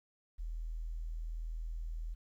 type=tone; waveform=sine; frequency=40.6 Hz; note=E1; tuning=26 cents flat; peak=-37 dBFS; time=0.38-2.15 s; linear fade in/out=20 ms; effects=12-bit